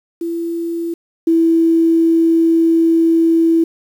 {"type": "tone pair in turn", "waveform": "sine", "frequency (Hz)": [336.8, 329.5], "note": ["E4", "E4"], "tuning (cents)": [37, -1], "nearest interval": "unison", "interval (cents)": 38, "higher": "first", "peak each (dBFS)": [-18, -9], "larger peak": "second", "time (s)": [[0.21, 0.94], [1.27, 3.64]], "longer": "second", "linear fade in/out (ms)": 5, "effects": ["7-bit"]}